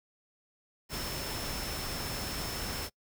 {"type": "tone in noise", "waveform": "sine", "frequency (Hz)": 5310, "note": "E8", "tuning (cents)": 12, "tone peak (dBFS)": -42, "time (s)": [0.89, 2.9], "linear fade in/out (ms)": 50, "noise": "pink", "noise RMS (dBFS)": -37, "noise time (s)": [0.89, 2.9], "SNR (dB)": -8, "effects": ["noise-tail reverb RT60 0.1 s tail -25 dB re dry"]}